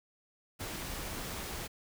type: noise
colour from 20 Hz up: pink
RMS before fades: -40 dBFS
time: 0.59-1.68 s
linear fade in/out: 20 ms
effects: none